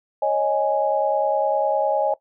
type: chord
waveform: sine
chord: C# suspended second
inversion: none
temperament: equal with one note detuned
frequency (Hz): 552.4 / 622.3 / 830.6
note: C#5 / D#5 / G#5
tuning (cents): -6 / 0 / 0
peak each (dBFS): -22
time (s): 0.22-2.14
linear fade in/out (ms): 5
effects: noise-tail reverb RT60 0.1 s tail -18 dB re dry

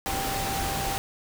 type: tone in noise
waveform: sine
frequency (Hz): 784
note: G5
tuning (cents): 0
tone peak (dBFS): -31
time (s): 0.06-0.98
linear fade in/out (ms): 0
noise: pink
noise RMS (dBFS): -30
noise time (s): 0.06-0.98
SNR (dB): -4
effects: none

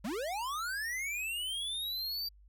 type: linear sweep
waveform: square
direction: up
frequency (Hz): 174.61 to 4696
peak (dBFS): -35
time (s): 0.04-2.29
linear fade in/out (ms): 10
effects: added 50 Hz sine -56 dBFS peak until 2.48 s

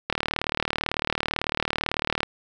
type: click train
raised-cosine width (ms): 0.3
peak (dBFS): -7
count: 82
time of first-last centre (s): 0.1-2.232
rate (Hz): 38
effects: none

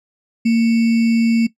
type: tone with sample-and-hold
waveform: sine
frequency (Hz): 229.2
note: A#3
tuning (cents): -29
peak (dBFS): -11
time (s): 0.45-1.47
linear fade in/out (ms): 10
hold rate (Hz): 2450
effects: noise-tail reverb RT60 0.1 s tail -17 dB re dry + low-pass 6000 Hz 12 dB/octave

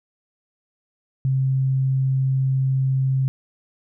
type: tone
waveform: sine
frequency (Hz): 132.9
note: C3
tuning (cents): +27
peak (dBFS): -17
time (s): 1.25-3.28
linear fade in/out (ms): 0
effects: none

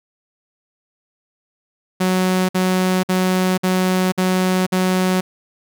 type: tone bursts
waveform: sawtooth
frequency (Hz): 185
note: F#3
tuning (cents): 0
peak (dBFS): -11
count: 6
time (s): 2-5.21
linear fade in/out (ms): 10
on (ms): 490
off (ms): 54
effects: none

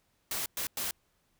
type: noise bursts at uneven times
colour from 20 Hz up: white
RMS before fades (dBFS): -34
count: 3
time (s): 0.31-0.46 / 0.57-0.67 / 0.77-0.91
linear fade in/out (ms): 2
effects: pink hiss -73 dBFS RMS until 1.39 s

